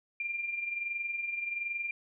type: tone with amplitude modulation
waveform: sine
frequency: 2387 Hz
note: D7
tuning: 28 cents sharp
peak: -30 dBFS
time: 0.2-1.91 s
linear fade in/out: 2 ms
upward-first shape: sine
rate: 21.3 Hz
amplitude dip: 55%
effects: none